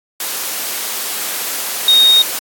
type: tone in noise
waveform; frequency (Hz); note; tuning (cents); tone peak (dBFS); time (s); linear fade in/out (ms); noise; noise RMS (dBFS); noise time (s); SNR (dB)
sine; 3722; A#7; -3; -6; 1.88-2.22; 2; white; -21; 0.2-2.39; +12
effects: high-pass 300 Hz 12 dB/octave + AAC 64 kbps